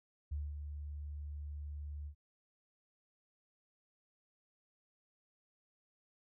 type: tone with ADSR envelope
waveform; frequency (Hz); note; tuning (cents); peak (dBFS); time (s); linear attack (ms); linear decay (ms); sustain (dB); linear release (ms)
sine; 73.42; D2; 0; -35; 0.31-2.15; 12; 210; -6; 85
effects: none